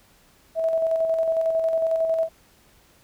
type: tone with tremolo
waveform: sine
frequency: 651 Hz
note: E5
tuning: 22 cents flat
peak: -18 dBFS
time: 0.55-2.29 s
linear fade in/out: 50 ms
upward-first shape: square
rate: 11 Hz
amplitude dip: 35%
effects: pink hiss -57 dBFS RMS until 3.03 s